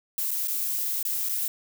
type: noise with dropouts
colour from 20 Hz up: violet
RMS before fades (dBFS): -28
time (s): 0.18-1.48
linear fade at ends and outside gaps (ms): 1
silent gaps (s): 0.308-0.314 / 0.474-0.481 / 1.028-1.051 / 1.288-1.293
effects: none